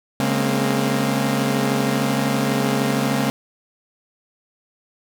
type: tone cluster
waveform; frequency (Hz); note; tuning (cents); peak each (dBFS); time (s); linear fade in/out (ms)
sawtooth; 139.2 / 208.3 / 232 / 265.6; C#3 / G#3 / A#3 / C4; +8 / +5 / -8 / +26; -20; 0.2-3.3; 0
effects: none